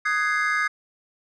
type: chord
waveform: triangle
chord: Ab dominant seventh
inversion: second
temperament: equal with one note detuned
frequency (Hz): 1244.5 / 1508.5 / 1661.2 / 2093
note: Eb6 / Gb6 / Ab6 / C7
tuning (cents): 0 / +33 / 0 / 0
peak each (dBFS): -24 / -28 / -23 / -25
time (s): 0.05-0.68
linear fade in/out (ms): 10
effects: resampled to 22050 Hz